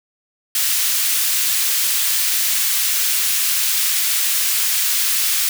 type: high-pass noise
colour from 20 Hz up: white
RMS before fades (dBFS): -18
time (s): 0.55-5.49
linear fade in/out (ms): 2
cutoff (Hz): 1900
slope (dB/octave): 12
effects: none